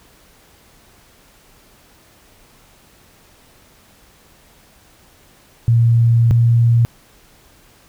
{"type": "tone pair in turn", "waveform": "sine", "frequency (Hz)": [116.54, 117.28], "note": ["A#2", "A#2"], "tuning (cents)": [0, 11], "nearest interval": "unison", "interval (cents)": 11, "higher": "second", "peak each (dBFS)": -9, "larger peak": "neither", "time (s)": [[5.68, 6.31], [6.31, 6.85]], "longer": "first", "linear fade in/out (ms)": 0, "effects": ["pink hiss -50 dBFS RMS until 7.88 s"]}